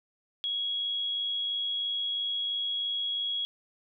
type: tone with amplitude modulation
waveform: sine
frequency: 3322 Hz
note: G#7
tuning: in tune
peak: -27 dBFS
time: 0.44-3.45 s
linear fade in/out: 0 ms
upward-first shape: sine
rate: 103 Hz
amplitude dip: 30%
effects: none